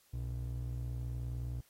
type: ring-modulated tone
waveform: triangle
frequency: 92.5 Hz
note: F#2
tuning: in tune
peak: -31 dBFS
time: 0.13-1.61 s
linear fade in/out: 10 ms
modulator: 29.7 Hz
effects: white hiss -68 dBFS RMS until 1.69 s + AAC 48 kbps